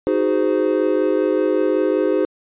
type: chord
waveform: triangle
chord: Ab dominant seventh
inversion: second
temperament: equal with one note detuned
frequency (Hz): 311.1 / 370 / 415.3 / 516.9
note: Eb4 / Gb4 / Ab4 / C5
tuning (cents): 0 / 0 / 0 / -21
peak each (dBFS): -19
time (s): 0.07-2.25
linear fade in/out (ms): 0
effects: resampled to 8000 Hz